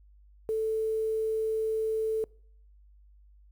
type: tone with quantisation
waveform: sine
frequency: 440 Hz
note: A4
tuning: in tune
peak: -26 dBFS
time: 0.49-2.24 s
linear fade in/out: 0 ms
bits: 9
effects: noise-tail reverb RT60 0.6 s tail -26 dB re dry + added 50 Hz sine -54 dBFS peak until 3.51 s